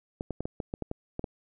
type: clicks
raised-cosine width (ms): 2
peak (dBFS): -19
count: 10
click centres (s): 0.209 / 0.307 / 0.406 / 0.455 / 0.602 / 0.739 / 0.823 / 0.914 / 1.194 / 1.242
effects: none

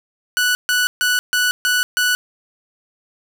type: tone bursts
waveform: sawtooth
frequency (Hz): 1480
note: F#6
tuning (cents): 0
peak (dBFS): -11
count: 6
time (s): 0.37-2.15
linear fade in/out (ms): 0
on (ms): 180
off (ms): 140
effects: none

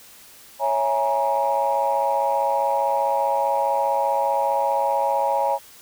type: chord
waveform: sine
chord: A# half-diminished seventh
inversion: first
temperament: equal with one note detuned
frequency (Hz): 554.4 / 659.3 / 830.6 / 945.9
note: C#5 / E5 / G#5 / A#5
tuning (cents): 0 / 0 / 0 / +25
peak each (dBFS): -23 / -27 / -22 / -23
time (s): 0.59-5.59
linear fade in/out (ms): 50
effects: tanh soft clip ceiling -10 dBFS + white hiss -47 dBFS RMS until 5.81 s

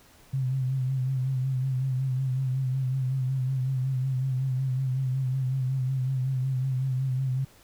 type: tone with vibrato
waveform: sine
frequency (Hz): 130.81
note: C3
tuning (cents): 0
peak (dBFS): -24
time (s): 0.33-7.45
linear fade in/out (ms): 10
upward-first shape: sine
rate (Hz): 5.4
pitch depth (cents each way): 50
effects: pink hiss -56 dBFS RMS until 7.63 s

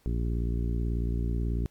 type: harmonic tone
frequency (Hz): 58.27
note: A#1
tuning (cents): 0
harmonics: 1 / 2 / 3 / 4 / 5 / 6 / 7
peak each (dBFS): -27 / -33 / -37 / -39 / -41 / -43 / -44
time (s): 0.06-1.66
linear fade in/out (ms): 0
effects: pink hiss -65 dBFS RMS until 1.7 s + MP3 96 kbps

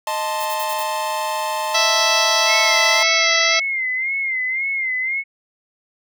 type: chord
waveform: 45% pulse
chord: A diminished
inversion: second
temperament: equal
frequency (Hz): 622.3 / 880 / 1046.5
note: Eb5 / A5 / C6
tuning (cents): 0 / 0 / 0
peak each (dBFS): -27 / -23 / -27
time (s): 0.07-3.03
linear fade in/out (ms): 2
type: noise bursts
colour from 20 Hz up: violet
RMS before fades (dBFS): -30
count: 5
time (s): 0.4-0.836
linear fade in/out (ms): 10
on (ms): 56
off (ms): 39
type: harmonic tone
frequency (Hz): 659.3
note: E5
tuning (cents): 0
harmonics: 1 / 2 / 3 / 4 / 5 / 6 / 7 / 8 / 9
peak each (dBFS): -24 / -24 / -24 / -24 / -24 / -24 / -24 / -24 / -24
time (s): 1.74-3.6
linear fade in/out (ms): 10
type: tone with vibrato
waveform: sine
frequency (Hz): 2101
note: C7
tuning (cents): +7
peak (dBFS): -19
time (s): 2.46-5.24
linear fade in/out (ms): 50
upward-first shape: sine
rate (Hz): 1.9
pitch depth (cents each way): 76
effects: none

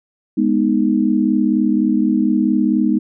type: chord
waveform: sine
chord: G# minor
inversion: none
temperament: equal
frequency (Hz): 207.7 / 246.9 / 311.1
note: G#3 / B3 / D#4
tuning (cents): 0 / 0 / 0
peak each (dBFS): -17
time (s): 0.37-2.99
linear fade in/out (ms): 10
effects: none

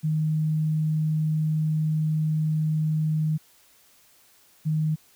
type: tone pair in turn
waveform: sine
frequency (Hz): 155.56 / 155.56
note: D#3 / D#3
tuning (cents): 0 / 0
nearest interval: unison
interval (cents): 0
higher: neither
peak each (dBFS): -21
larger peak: neither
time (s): 0.03-3.38 / 4.65-4.96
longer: first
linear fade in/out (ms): 20
effects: white hiss -58 dBFS RMS until 5.15 s

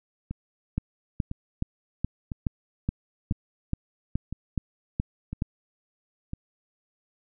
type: two click trains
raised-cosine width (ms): 5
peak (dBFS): -20 / -13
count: 7 / 12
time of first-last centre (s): 0.31-6.334 / 0.78-5.421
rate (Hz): 0.996 / 2.37
effects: none

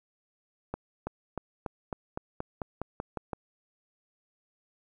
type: accelerating click train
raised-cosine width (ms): 1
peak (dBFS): -19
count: 12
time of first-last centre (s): 0.74-3.332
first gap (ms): 330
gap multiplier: 0.93
effects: 10-bit

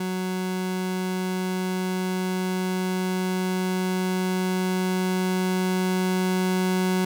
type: tone with level ramp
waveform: 30% pulse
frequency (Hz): 185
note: F#3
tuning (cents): 0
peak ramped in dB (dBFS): -23 to -18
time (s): 0-7.05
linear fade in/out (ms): 5
effects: none

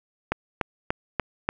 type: click train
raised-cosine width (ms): 0.5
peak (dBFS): -8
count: 5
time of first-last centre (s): 0.32-1.49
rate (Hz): 3.42
effects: none

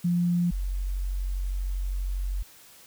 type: tone pair in turn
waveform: sine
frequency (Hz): 174.61 / 46.25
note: F3 / F#1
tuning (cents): 0 / 0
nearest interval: octave + major seventh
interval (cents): 2300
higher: first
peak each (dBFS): -21 / -26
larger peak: first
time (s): 0.04-0.51 / 0.51-2.43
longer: second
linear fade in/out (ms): 10
effects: white hiss -52 dBFS RMS until 2.86 s

